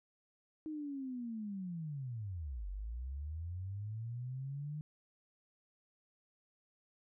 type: linear two-way sweep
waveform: sine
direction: down then up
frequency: 315.5 to 45.39 to 153.2 Hz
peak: -39 dBFS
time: 0.66-4.81 s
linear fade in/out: 0 ms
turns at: 2.68 s
effects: none